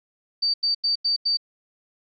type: tone bursts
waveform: sine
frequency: 4616 Hz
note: D8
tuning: 31 cents flat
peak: -19 dBFS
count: 5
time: 0.42-1.372 s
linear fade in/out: 10 ms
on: 120 ms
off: 88 ms
effects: none